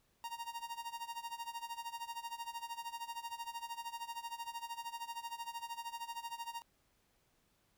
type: tone with tremolo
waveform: 45% pulse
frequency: 932.3 Hz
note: A#5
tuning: in tune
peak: -39 dBFS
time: 0.24-6.62 s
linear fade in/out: 0 ms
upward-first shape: sine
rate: 13 Hz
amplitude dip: 85%
effects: pink hiss -75 dBFS RMS until 7.77 s